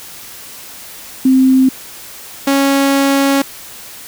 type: tone pair in turn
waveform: sine / sawtooth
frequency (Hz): 261.6 / 275.9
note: C4 / C#4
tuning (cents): 0 / -8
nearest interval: minor second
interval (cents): 92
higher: second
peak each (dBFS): -6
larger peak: neither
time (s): 1.25-1.69 / 2.47-3.42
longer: second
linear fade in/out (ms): 5
effects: white hiss -33 dBFS RMS until 4.07 s